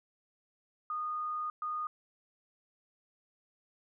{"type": "tone bursts at uneven times", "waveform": "sine", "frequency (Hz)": 1230, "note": "D#6", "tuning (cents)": -20, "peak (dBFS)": -33, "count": 2, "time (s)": [[0.9, 1.5], [1.62, 1.87]], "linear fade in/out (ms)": 2, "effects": []}